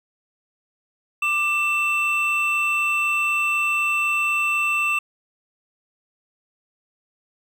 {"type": "tone pair together", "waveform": "triangle", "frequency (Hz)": [1185, 2674], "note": ["D6", "E7"], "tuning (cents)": [15, 24], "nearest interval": "octave + major second", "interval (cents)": 1409, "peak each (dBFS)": [-24, -18], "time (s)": [1.22, 4.99], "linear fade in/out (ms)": 5, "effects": []}